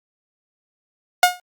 sawtooth tone with exponential decay, 719 Hz, F#5, 50 cents flat, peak -3 dBFS, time 1.23-1.4 s, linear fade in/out 2 ms, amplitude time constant 36 ms, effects Opus 48 kbps

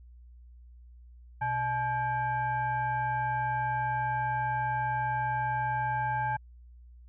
sine tone with frequency modulation, 860 Hz, A5, 40 cents flat, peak -27 dBFS, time 1.41-6.37 s, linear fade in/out 10 ms, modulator 735 Hz, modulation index 0.83, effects added 60 Hz sine -49 dBFS peak until 7.08 s

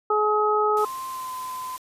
harmonic tone, 423.3 Hz, G#4, 33 cents sharp, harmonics 1 / 2 / 3, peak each -22 / -25 / -22 dBFS, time 0.1-0.85 s, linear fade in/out 5 ms
white noise, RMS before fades -42 dBFS, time 0.77-1.78 s, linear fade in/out 0 ms
sine tone with pitch glide, 1046.5 to 1021.4 Hz, C6 to C6, 0 to -42 cents, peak -30 dBFS, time 0.83-1.77 s, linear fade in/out 10 ms, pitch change -42 cents, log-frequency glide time 1.08-1.33 s
effects resampled to 32000 Hz

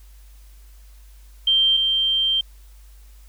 sine tone pair in turn, 3150 / 3150 Hz, G7 / G7, +8 / +8 cents, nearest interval unison, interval 0 cents, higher neither, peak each -14 / -17 dBFS, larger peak first, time 1.47-1.77 / 1.77-2.41 s, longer second, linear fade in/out 5 ms, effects added 50 Hz sine -43 dBFS peak until 3.28 s + white hiss -57 dBFS RMS until 3.28 s

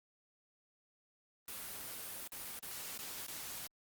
white noise with dropouts, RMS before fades -45 dBFS, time 1.48-3.67 s, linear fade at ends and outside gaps 2 ms, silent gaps 2.276-2.319 / 2.591-2.627 / 2.978-2.989 / 3.266-3.281 s, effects Opus 32 kbps

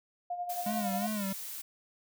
sine tone with tremolo, 708 Hz, F5, 23 cents sharp, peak -31 dBFS, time 0.3-1.07 s, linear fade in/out 5 ms, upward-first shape sine, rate 11 Hz, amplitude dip 60%
blue noise, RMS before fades -41 dBFS, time 0.49-1.62 s, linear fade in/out 10 ms
square tone with vibrato, 204.3 Hz, G#3, 28 cents flat, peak -33 dBFS, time 0.66-1.33 s, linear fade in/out 5 ms, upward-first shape sine, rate 2.8 Hz, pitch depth 96 cents each way
effects none

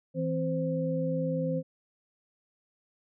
sine tone cluster, 163.3 / 261.7 / 520 Hz, E3 / C4 / C5, -16 / 0 / -11 cents, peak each -30 / -34 / -31 dBFS, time 0.14-1.63 s, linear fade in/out 50 ms, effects none

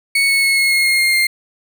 35% pulse tone with pitch steps, 2217 / 2202 / 2186 / 2171 / 2156 / 2141 / 2127 / 2112 Hz, C#7 / C#7 / C#7 / C#7 / C#7 / C7 / C7 / C7, 0 / -12 / -25 / -37 / -49 / +39 / +28 / +16 cents, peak -10 dBFS, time 0.15-1.27 s, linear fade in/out 5 ms, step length 140 ms, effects none

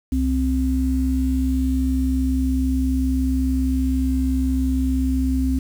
sine tone pair together, 65.41 / 261.6 Hz, C2 / C4, 0 / 0 cents, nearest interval 2 octaves, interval 2400 cents, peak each -20 dBFS, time 0.12-5.59 s, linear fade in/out 5 ms, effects 7-bit

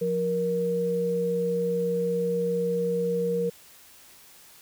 sine tone pair together, 176.5 / 471.2 Hz, F3 / A#4, +19 / +19 cents, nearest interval octave + perfect fourth, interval 1700 cents, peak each -30 / -24 dBFS, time 0.01-3.5 s, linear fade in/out 10 ms, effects white hiss -52 dBFS RMS until 4.61 s

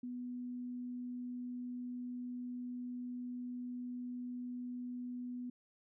sine tone, 246.8 Hz, B3, 1 cent flat, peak -40 dBFS, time 0.03-5.5 s, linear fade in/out 5 ms, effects none

